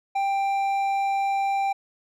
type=tone with hard clipping; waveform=sine; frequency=788 Hz; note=G5; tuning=9 cents sharp; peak=-23 dBFS; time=0.15-1.73 s; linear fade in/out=10 ms; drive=6 dB; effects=none